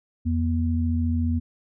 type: tone pair together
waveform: sine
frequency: 84.78 / 240.2 Hz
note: E2 / B3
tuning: +49 / -48 cents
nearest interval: octave + tritone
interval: 1803 cents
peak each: -22 / -25 dBFS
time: 0.25-1.4 s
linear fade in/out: 20 ms
effects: none